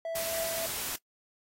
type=tone with tremolo; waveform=triangle; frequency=659.3 Hz; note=E5; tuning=in tune; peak=-29 dBFS; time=0.05-0.66 s; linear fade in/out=2 ms; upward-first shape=triangle; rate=3.4 Hz; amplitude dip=35%
type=noise; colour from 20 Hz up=white; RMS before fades=-35 dBFS; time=0.15-0.96 s; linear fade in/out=5 ms
effects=noise-tail reverb RT60 0.1 s tail -22 dB re dry + AAC 48 kbps